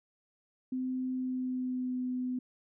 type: tone with pitch glide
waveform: sine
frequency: 256.8 to 252.2 Hz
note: C4 to B3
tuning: -32 to +36 cents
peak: -31 dBFS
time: 0.72-2.39 s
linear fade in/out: 5 ms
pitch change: -32 cents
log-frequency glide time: 1.13-2 s
effects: none